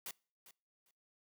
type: noise with echo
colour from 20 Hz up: white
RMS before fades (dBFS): -44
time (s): 0.06-0.11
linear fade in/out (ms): 2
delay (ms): 400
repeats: 2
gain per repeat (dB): -15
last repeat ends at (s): 0.91
effects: noise-tail reverb RT60 0.4 s tail -25 dB re dry + high-pass 150 Hz 12 dB/octave